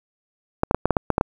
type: clicks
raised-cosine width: 1 ms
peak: -3 dBFS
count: 9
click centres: 0.634 / 0.711 / 0.746 / 0.856 / 0.907 / 0.968 / 1.103 / 1.181 / 1.211 s
effects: 7-bit